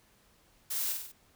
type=noise with echo; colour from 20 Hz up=blue; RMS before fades=-34 dBFS; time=0.7-0.93 s; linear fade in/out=10 ms; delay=48 ms; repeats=4; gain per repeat=-4 dB; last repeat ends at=1.122 s; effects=pink hiss -65 dBFS RMS until 1.35 s